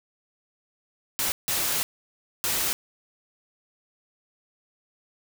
white noise bursts at uneven times, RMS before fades -26 dBFS, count 3, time 1.19-1.32 / 1.48-1.83 / 2.44-2.73 s, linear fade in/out 0 ms, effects none

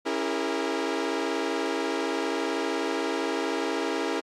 sawtooth chord, A# half-diminished seventh, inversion first, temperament equal with one note detuned, 277.2 / 329.6 / 405.4 / 466.2 Hz, C#4 / E4 / G#4 / A#4, 0 / 0 / -42 / 0 cents, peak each -29 / -27 / -28 / -28 dBFS, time 0.05-4.21 s, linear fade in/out 20 ms, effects low-pass 6000 Hz 12 dB/octave + Opus 48 kbps

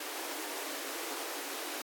pink high-pass noise, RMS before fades -40 dBFS, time 0-1.82 s, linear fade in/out 5 ms, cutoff 280 Hz, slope 96 dB/octave, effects AAC 64 kbps

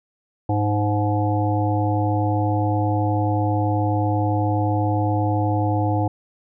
harmonic tone with a mistuned harmonic, 103.83 Hz, G#2, in tune, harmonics 1 / 3 / 5 / 7 / 8, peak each -20 / -24 / -29 / -26 / -28 dBFS, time 0.49-6.08 s, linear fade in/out 5 ms, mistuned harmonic 8, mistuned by +49 cents, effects none

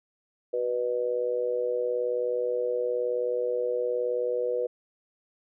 sine tone with amplitude modulation, 490.7 Hz, B4, 11 cents flat, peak -21 dBFS, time 0.53-4.67 s, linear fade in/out 10 ms, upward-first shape sine, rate 119 Hz, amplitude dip 85%, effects none

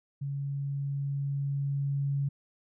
sine tone with level ramp, 140 Hz, C#3, 18 cents sharp, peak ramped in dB -31 to -26 dBFS, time 0.21-2.29 s, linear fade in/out 10 ms, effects none

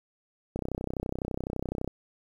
click train, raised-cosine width 2 ms, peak -18 dBFS, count 43, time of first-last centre 0.56-1.877 s, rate 31.9 Hz, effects 9-bit

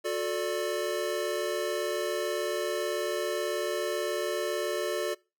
square chord, D major, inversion first, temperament equal with one note detuned, 361.8 / 440 / 587.3 Hz, F#4 / A4 / D5, -39 / 0 / 0 cents, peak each -34 / -34 / -33 dBFS, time 0.04-5.15 s, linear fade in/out 20 ms, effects noise-tail reverb RT60 0.3 s tail -24 dB re dry

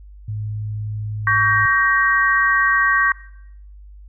sine tone, 106.1 Hz, G#2, 38 cents sharp, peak -23 dBFS, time 0.28-1.66 s, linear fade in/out 5 ms
sine chord, G diminished, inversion second, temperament just, 1128.9 / 1568 / 1881.6 Hz, Db6 / G6 / Bb6, +31 / 0 / +16 cents, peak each -18 dBFS, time 1.27-3.12 s, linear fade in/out 2 ms
effects noise-tail reverb RT60 0.7 s tail -19 dB re dry + added 50 Hz sine -38 dBFS peak until 4.08 s

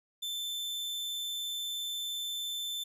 40% pulse tone, 3537 Hz, A7, 8 cents sharp, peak -33 dBFS, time 0.22-2.84 s, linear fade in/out 10 ms, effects none

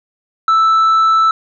sine tone with tanh clipping, 1318.5 Hz, E6, in tune, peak -9 dBFS, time 0.48-1.31 s, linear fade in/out 2 ms, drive 3 dB, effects none

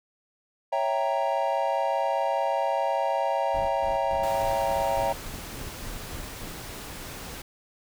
triangle chord, C# diminished seventh, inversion none, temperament equal, 554.4 / 659.3 / 784 / 932.3 Hz, C#5 / E5 / G5 / Bb5, 0 / 0 / 0 / 0 cents, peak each -27 dBFS, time 0.72-5.13 s, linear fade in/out 10 ms
brown noise with tremolo, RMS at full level -38 dBFS, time 3.54-6.53 s, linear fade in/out 5 ms, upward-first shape square, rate 3.5 Hz, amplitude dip 80%
pink noise, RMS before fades -39 dBFS, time 4.23-7.42 s, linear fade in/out 5 ms
effects none

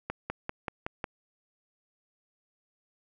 accelerating click train, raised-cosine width 0.5 ms, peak -17 dBFS, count 6, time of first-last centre 0.1-1.042 s, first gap 200 ms, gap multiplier 0.97, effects none

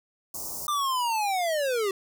white band-stop noise, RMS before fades -35 dBFS, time 0.34-0.67 s, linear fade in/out 5 ms, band 1100 to 5100 Hz, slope 48 dB/octave
square linear sweep, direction down, 1204 to 377.3 Hz, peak -25 dBFS, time 0.68-1.91 s, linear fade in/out 2 ms
effects none

